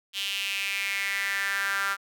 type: tone with high-pass filter sweep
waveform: sawtooth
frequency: 197.5 Hz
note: G3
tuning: 13 cents sharp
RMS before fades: -29 dBFS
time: 0.13-1.97 s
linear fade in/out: 50 ms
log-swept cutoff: 3100 to 1400 Hz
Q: 4.9
effects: none